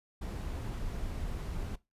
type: noise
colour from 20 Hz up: brown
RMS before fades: -37 dBFS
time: 0.21-1.76 s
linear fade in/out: 10 ms
effects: noise-tail reverb RT60 0.2 s tail -18 dB re dry + resampled to 32000 Hz